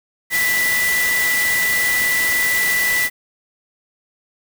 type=tone in noise; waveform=sine; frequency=1975.5 Hz; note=B6; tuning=in tune; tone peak=-16 dBFS; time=0.3-3.1 s; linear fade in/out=50 ms; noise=white; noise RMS=-23 dBFS; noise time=0.3-3.1 s; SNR=+4 dB; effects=none